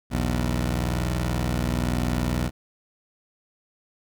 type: tone pair together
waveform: 15% pulse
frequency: 61.04 / 81.2 Hz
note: B1 / E2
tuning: -20 / -26 cents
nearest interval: perfect fourth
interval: 494 cents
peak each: -18 / -22 dBFS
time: 0.1-2.51 s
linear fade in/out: 50 ms
effects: none